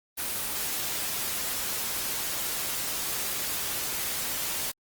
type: noise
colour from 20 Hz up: white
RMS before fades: -31 dBFS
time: 0.17-4.72 s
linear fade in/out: 20 ms
effects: Opus 24 kbps